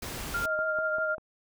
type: noise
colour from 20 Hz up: pink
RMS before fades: -37 dBFS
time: 0.02-0.46 s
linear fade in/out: 5 ms
type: tone with tremolo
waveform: sine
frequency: 1396.9 Hz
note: F6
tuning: in tune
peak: -26 dBFS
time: 0.34-1.15 s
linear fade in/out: 5 ms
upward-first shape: triangle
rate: 12 Hz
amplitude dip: 45%
type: tone with vibrato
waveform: sine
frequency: 627 Hz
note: D#5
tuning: 13 cents sharp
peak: -30 dBFS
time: 0.43-1.18 s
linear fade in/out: 50 ms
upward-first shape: triangle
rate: 5.6 Hz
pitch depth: 31 cents each way
type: click train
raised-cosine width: 1 ms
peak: -28 dBFS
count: 4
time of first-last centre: 0.59-1.182 s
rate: 5.07 Hz
effects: none